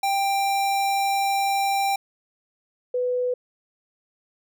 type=tone pair in turn; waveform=square / sine; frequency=789 / 497 Hz; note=G5 / B4; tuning=+11 / +11 cents; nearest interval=minor sixth; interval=800 cents; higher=first; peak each=-21 / -21 dBFS; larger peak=neither; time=0.03-1.96 / 2.94-3.34 s; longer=first; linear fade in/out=5 ms; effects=none